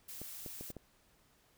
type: noise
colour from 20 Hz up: blue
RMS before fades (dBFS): -47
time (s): 0.08-0.72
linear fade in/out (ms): 10
type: clicks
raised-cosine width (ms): 2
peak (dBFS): -32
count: 5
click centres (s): 0.216 / 0.462 / 0.61 / 0.703 / 0.767
effects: pink hiss -69 dBFS RMS until 1.57 s